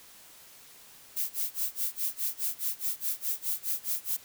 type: noise with tremolo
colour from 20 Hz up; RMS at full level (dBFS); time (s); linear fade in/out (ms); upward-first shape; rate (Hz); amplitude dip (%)
violet; -29; 1.16-4.17; 10; sine; 4.8; 100
effects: white hiss -53 dBFS RMS until 4.24 s